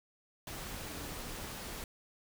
sine tone in noise, 293.7 Hz, D4, in tune, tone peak -51 dBFS, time 0.89-1.14 s, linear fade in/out 2 ms, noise pink, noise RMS -43 dBFS, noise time 0.47-1.84 s, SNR -11 dB, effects none

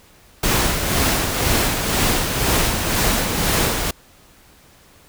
pink noise with tremolo, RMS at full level -17 dBFS, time 0.43-3.91 s, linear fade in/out 5 ms, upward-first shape sine, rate 2 Hz, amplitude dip 45%, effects pink hiss -50 dBFS RMS until 5.08 s

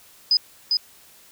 sine tone with echo, 5000 Hz, D#8, 8 cents sharp, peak -14 dBFS, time 0.31-0.37 s, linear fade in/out 2 ms, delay 400 ms, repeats 1, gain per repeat -3 dB, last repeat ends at 0.77 s, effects white hiss -51 dBFS RMS until 1.31 s

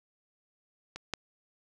clicks, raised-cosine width 0.2 ms, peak -23 / -14 dBFS, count 2, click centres 0.96 / 1.137 s, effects none

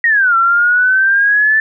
sine exponential two-way sweep, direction down then up, 1912 to 1343 to 1766 Hz, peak -8 dBFS, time 0.04-1.6 s, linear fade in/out 2 ms, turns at 0.36 s, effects none

